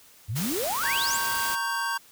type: exponential sweep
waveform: sine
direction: up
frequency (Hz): 92.5 to 8430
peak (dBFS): -27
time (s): 0.28-1.18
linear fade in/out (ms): 20
type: noise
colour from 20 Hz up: white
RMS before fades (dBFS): -32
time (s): 0.35-1.56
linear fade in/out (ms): 20
type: chord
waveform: square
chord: G diminished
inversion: first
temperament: equal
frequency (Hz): 932.3 / 1108.7 / 1568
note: Bb5 / Db6 / G6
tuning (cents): 0 / 0 / 0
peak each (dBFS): -32 / -33 / -30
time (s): 0.83-1.98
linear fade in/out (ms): 10
effects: white hiss -54 dBFS RMS until 2.11 s